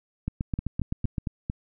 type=two click trains; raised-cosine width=5 ms; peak=-16 / -15 dBFS; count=5 / 8; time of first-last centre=0.59-1.499 / 0.28-1.182 s; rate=4.4 / 7.76 Hz; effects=none